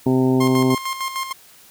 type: harmonic tone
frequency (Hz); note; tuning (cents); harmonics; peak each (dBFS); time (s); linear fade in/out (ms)
129.7; C3; -15; 1 / 2 / 3 / 4 / 5 / 6 / 7; -21 / -16 / -20 / -32 / -31 / -33 / -31; 0.06-0.75; 5
type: tone with tremolo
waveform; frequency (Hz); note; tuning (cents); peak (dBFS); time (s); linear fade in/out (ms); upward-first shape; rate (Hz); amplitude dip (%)
sawtooth; 1061; C6; +24; -18; 0.4-1.33; 10; square; 6.6; 60
effects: white hiss -48 dBFS RMS until 1.7 s

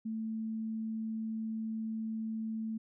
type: tone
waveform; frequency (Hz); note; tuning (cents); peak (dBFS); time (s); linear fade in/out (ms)
sine; 221.4; A3; +11; -34; 0.05-2.78; 10
effects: none

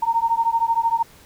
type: beating tone pair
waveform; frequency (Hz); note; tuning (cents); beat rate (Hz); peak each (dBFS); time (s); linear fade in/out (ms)
sine; 913 / 926; A#5 / A#5; -36 / -12; 13; -20; 0.02-1.03; 10
effects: pink hiss -49 dBFS RMS until 1.25 s

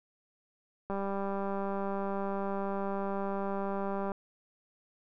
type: click train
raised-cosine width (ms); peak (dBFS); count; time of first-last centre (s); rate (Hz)
1; -22; 635; 0.9-4.118; 197
effects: none

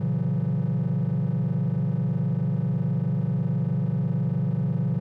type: chord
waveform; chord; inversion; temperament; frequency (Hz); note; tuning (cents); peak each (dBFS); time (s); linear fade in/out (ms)
triangle; F# dominant seventh; first; just; 115.62 / 138.75 / 166.5 / 185; A#2 / C#3 / E3 / F#3; -14 / +2 / +18 / 0; -26 / -23 / -24 / -27; 0-5; 10
effects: tanh soft clip ceiling -16 dBFS

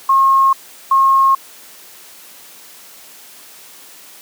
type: tone pair in turn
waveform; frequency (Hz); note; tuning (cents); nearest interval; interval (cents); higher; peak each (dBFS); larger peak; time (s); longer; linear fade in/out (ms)
sine; 1080 / 1080; C#6 / C#6; -45 / -45; unison; 0; neither; -8; neither; 0.09-0.53 / 0.91-1.35; neither; 5
effects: white hiss -40 dBFS RMS until 4.21 s + high-pass 200 Hz 12 dB/octave

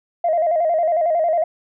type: tone with vibrato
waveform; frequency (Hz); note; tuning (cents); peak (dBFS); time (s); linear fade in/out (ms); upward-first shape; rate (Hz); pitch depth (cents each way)
sine; 659.3; E5; 0; -14; 0.24-1.44; 5; square; 11; 82
effects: tanh soft clip ceiling -10 dBFS

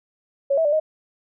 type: tone with pitch steps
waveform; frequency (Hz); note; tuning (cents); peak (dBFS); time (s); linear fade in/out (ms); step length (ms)
sine; 555 / 649 / 587 / 624; C#5 / E5 / D5 / D#5; +2 / -27 / -1 / +5; -16; 0.5-0.8; 10; 75
effects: none

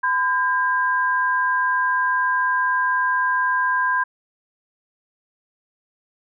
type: tone pair together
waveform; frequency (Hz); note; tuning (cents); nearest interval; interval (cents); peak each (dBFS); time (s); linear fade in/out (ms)
sine; 1011.7 / 1606; B5 / G6; +41 / +41; minor sixth; 800; -20; 0.03-4.04; 10
effects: none

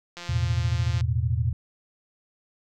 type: click train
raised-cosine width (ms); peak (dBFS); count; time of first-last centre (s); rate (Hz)
0.2; -21; 147; 0.17-1.009; 174
type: chord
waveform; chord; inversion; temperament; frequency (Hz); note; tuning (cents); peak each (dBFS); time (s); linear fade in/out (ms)
sine; E suspended fourth; none; equal; 82.41 / 110 / 123.47; E2 / A2 / B2; 0 / 0 / 0; -26; 0.29-1.53; 5
effects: none

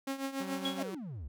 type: tone with tremolo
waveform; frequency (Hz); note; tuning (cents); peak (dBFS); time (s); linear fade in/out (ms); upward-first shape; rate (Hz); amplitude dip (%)
sawtooth; 271.2; C#4; -38; -28; 0.07-0.83; 5; triangle; 7; 80
type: tone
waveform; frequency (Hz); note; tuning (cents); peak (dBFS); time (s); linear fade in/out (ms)
sawtooth; 190; F#3; +46; -36; 0.4-0.95; 5
type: tone with exponential decay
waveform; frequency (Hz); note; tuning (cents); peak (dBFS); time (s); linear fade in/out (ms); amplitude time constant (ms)
sine; 3329; G#7; +3; -30; 0.65-0.85; 5; 42
type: exponential sweep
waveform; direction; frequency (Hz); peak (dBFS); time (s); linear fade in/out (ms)
triangle; down; 740 to 61.3; -37; 0.78-1.28; 5
effects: none

